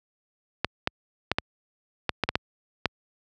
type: clicks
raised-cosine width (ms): 0.3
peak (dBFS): -6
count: 9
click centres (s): 0.646 / 0.874 / 1.316 / 1.385 / 2.093 / 2.237 / 2.29 / 2.355 / 2.857
effects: high-pass 60 Hz 12 dB/octave